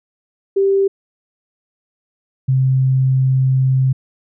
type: tone pair in turn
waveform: sine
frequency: 392 / 131.46 Hz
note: G4 / C3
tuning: 0 / +9 cents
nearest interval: octave + perfect fifth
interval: 1891 cents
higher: first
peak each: -11 dBFS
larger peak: neither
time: 0.56-0.88 / 2.48-3.93 s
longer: second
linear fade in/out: 10 ms
effects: none